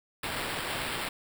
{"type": "noise with sample-and-hold", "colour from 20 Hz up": "white", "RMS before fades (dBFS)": -34, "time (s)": [0.23, 1.09], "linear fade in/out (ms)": 5, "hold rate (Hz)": 6300, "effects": []}